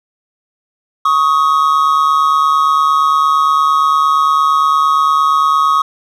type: tone pair together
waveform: triangle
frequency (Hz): 1108.7 / 1257.4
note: C#6 / D#6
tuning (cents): 0 / +18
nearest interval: major second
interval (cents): 218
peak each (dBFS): -10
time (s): 1.05-5.82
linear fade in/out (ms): 5
effects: none